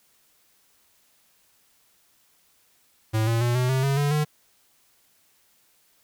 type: tone with pitch steps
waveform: square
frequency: 110 / 115.07 / 120.37 / 125.92 / 131.72 / 137.79 / 144.14 / 150.79 Hz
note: A2 / A#2 / B2 / B2 / C3 / C#3 / D3 / D3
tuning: 0 / -22 / -44 / +34 / +12 / -10 / -32 / +46 cents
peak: -21 dBFS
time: 3.13-4.25 s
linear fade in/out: 20 ms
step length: 140 ms
effects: white hiss -63 dBFS RMS until 6.03 s